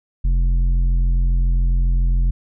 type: tone with tanh clipping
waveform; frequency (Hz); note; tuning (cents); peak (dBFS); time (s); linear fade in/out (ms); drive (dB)
sine; 43.65; F1; 0; -15; 0.24-2.31; 10; 8
effects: none